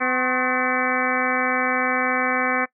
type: harmonic tone with a mistuned harmonic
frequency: 253.8 Hz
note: B3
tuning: 47 cents sharp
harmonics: 1 / 2 / 3 / 4 / 5 / 6 / 7 / 8 / 9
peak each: -28 / -28 / -28 / -28 / -28 / -28 / -28 / -28 / -28 dBFS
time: 0-2.66 s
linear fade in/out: 20 ms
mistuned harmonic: 4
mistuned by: +91 cents
effects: noise-tail reverb RT60 0.1 s tail -20 dB re dry